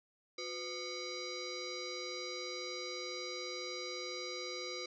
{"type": "tone with frequency modulation", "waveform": "sine", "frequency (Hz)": 2231, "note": "C#7", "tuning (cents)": 11, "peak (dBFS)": -39, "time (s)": [0.38, 4.86], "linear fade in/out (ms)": 5, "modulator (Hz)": 864, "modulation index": 3.7, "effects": []}